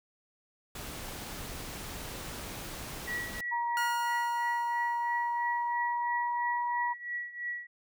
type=noise; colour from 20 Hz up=pink; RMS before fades=-41 dBFS; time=0.75-3.41 s; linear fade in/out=5 ms
type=tone with tremolo; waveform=sine; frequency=1932 Hz; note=B6; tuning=39 cents flat; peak=-31 dBFS; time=3.07-7.67 s; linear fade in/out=10 ms; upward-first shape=triangle; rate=3 Hz; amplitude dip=85%
type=tone with pitch glide; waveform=sine; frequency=945 to 962.1 Hz; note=A#5 to B5; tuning=+23 to -46 cents; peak=-29 dBFS; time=3.51-6.94 s; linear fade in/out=20 ms; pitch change=+31 cents; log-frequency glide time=4.94-6.74 s
type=tone with exponential decay; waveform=sawtooth; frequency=1426 Hz; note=F6; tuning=36 cents sharp; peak=-29 dBFS; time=3.77-5.94 s; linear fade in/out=0 ms; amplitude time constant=470 ms
effects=none